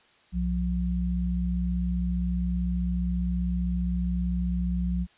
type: tone pair together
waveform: sine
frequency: 63 / 178.19 Hz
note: B1 / F3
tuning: +35 / +35 cents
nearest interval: octave + tritone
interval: 1800 cents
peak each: -27 dBFS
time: 0.32-5.07 s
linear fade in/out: 50 ms
effects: white hiss -60 dBFS RMS until 5.17 s + resampled to 8000 Hz